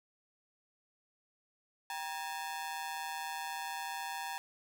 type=ring-modulated tone; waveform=sawtooth; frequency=866 Hz; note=A5; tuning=28 cents flat; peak=-31 dBFS; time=1.9-4.38 s; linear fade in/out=0 ms; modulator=80.3 Hz; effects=none